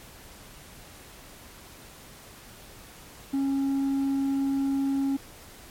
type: tone with hard clipping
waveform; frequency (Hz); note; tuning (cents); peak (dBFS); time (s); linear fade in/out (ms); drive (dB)
triangle; 273.8; C#4; -21; -22; 3.33-5.17; 10; 1
effects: pink hiss -48 dBFS RMS until 5.7 s + MP3 64 kbps